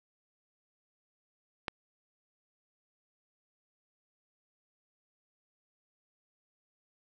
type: click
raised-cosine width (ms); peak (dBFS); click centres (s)
0.3; -16; 1.682
effects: none